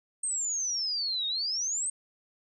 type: exponential two-way sweep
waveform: sine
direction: down then up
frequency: 8530 to 3687 to 8530 Hz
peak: -28 dBFS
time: 0.23-1.9 s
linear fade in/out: 5 ms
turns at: 1.27 s
effects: none